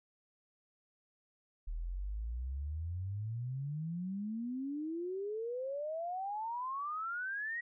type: exponential sweep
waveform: sine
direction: up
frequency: 38.06 to 1926 Hz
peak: -36 dBFS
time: 1.67-7.61 s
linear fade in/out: 10 ms
effects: none